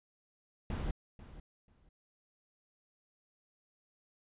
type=noise with echo; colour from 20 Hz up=brown; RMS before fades=-36 dBFS; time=0.7-0.91 s; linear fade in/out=2 ms; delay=490 ms; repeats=2; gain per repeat=-15 dB; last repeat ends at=1.89 s; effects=resampled to 8000 Hz